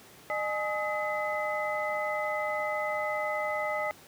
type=tone cluster; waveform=sine; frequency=609 / 839 / 1265 / 2026 Hz; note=D#5 / G#5 / D#6 / B6; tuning=-37 / +17 / +28 / +44 cents; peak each=-32 / -35 / -36 / -34 dBFS; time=0.3-3.91 s; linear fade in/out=0 ms; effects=pink hiss -53 dBFS RMS until 4.07 s + high-pass 100 Hz 12 dB/octave